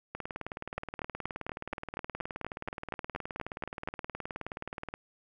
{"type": "two click trains", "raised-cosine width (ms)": 0.5, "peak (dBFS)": [-22, -19], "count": [92, 14], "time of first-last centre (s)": [[0.15, 4.939], [0.78, 3.875]], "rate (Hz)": [19, 4.2], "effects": []}